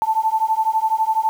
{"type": "beating tone pair", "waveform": "sine", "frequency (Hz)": [876, 888], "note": ["A5", "A5"], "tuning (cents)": [-8, 16], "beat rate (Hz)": 12, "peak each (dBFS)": [-19, -19], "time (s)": [0.02, 1.29], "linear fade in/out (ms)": 0, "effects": ["7-bit"]}